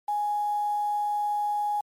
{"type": "tone with quantisation", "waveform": "sine", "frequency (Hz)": 830.6, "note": "G#5", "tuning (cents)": 0, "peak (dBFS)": -24, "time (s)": [0.08, 1.81], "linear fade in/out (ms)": 5, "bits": 8, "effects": ["MP3 64 kbps"]}